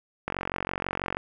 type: click train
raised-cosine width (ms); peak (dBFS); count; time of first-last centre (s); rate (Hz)
0.5; -13; 42; 0.28-1.169; 46.1
effects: none